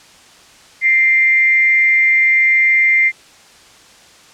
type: tone with amplitude modulation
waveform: sine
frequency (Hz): 2093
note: C7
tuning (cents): 0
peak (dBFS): -7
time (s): 0.81-3.12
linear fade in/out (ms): 50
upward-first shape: sine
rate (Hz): 273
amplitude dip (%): 40
effects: white hiss -44 dBFS RMS until 4.33 s + low-pass 7000 Hz 12 dB/octave